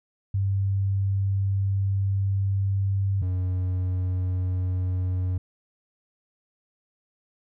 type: tone pair in turn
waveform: sine / triangle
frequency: 98 / 91.6 Hz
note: G2 / F#2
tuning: 0 / -17 cents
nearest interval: minor second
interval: 117 cents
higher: first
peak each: -21 dBFS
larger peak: neither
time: 0.34-3.22 / 3.22-5.38 s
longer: first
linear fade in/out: 5 ms
effects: none